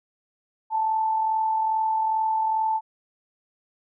sine tone with amplitude modulation, 880 Hz, A5, in tune, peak -19 dBFS, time 0.7-2.81 s, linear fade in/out 50 ms, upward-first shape sine, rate 42.4 Hz, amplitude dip 35%, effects none

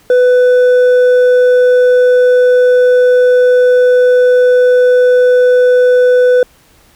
sine tone with hard clipping, 498.3 Hz, B4, 15 cents sharp, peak -6 dBFS, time 0.1-6.43 s, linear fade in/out 2 ms, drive 4 dB, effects pink hiss -47 dBFS RMS until 6.95 s

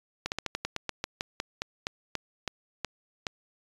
slowing click train, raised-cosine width 0.2 ms, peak -13 dBFS, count 17, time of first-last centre 0.26-3.268 s, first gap 59 ms, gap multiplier 1.14, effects resampled to 24000 Hz

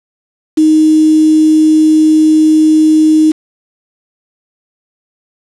sine tone with quantisation, 311.5 Hz, D#4, 2 cents sharp, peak -4 dBFS, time 0.57-3.32 s, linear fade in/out 10 ms, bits 4, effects low-pass 8000 Hz 12 dB/octave

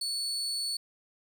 35% pulse tone, 4435 Hz, C#8, in tune, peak -29 dBFS, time 0.01-0.77 s, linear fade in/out 5 ms, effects none

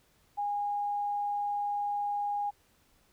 sine tone, 819 Hz, G#5, 24 cents flat, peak -29 dBFS, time 0.37-2.51 s, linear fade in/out 20 ms, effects pink hiss -67 dBFS RMS until 3.12 s

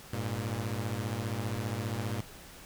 sawtooth beating tone pair, 101.5 / 116.5 Hz, G#2 / A#2, -39 / -1 cents, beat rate 15 Hz, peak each -31 dBFS, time 0.13-2.21 s, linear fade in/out 5 ms, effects pink hiss -50 dBFS RMS until 2.65 s

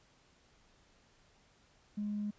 triangle tone with tanh clipping, 207.7 Hz, G#3, in tune, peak -34 dBFS, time 1.97-2.31 s, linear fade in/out 10 ms, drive 4 dB, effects pink hiss -67 dBFS RMS until 2.38 s + resampled to 16000 Hz

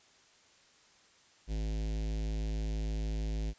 square tone with notch filter, 53.2 Hz, G#1, 42 cents sharp, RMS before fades -34 dBFS, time 1.47-3.54 s, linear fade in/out 50 ms, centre 1200 Hz, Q 0.52, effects white hiss -63 dBFS RMS until 3.58 s + resampled to 16000 Hz

